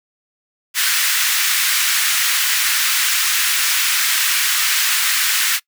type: high-pass noise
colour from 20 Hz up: pink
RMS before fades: -17 dBFS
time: 0.74-5.6 s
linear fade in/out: 50 ms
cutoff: 1500 Hz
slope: 24 dB/octave
effects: noise-tail reverb RT60 0.1 s tail -23 dB re dry